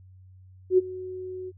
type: tone with ADSR envelope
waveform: sine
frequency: 370 Hz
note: F#4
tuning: in tune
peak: -13 dBFS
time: 0.7-1.52 s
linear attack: 80 ms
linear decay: 24 ms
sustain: -20 dB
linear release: 36 ms
effects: added 93 Hz sine -48 dBFS peak until 1.57 s